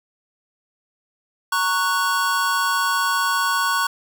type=chord; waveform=square; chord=F# major; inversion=first; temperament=just; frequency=925 / 1110 / 1480 Hz; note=A#5 / C#6 / F#6; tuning=-14 / +2 / 0 cents; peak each=-27 / -22 / -23 dBFS; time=1.52-3.87 s; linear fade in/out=5 ms; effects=none